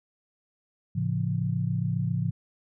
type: chord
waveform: sine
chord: A augmented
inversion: none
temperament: just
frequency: 110 / 137.5 / 171.88 Hz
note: A2 / C#3 / E#3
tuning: 0 / -14 / -27 cents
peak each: -29 dBFS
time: 0.95-2.31 s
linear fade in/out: 10 ms
effects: none